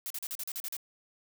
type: noise bursts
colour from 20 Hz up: blue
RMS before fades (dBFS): -37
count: 9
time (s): 0.06-0.767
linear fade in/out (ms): 0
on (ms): 43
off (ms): 40
effects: none